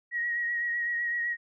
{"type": "tone with vibrato", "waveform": "sine", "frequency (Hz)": 1897, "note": "A#6", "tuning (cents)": 30, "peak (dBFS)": -27, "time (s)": [0.11, 1.37], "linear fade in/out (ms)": 50, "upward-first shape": "triangle", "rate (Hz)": 7.9, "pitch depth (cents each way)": 31, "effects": []}